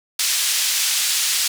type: band-pass noise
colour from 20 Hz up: pink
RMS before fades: -20 dBFS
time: 0.19-1.48 s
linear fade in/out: 5 ms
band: 3400 to 11000 Hz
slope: 12 dB/octave
effects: none